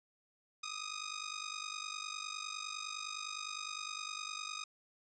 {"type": "ring-modulated tone", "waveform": "10% pulse", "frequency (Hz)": 1244.5, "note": "D#6", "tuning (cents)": 0, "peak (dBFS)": -29, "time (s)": [0.63, 4.64], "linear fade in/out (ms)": 5, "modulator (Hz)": 24.9, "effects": ["resampled to 16000 Hz"]}